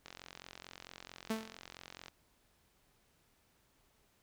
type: click train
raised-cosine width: 0.2 ms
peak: -30 dBFS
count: 91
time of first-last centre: 0.06-2.082 s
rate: 44.5 Hz
type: tone with exponential decay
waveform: sawtooth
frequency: 221.2 Hz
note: A3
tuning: 9 cents sharp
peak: -27 dBFS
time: 1.3-1.59 s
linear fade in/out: 5 ms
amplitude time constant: 63 ms
effects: pink hiss -72 dBFS RMS until 4.22 s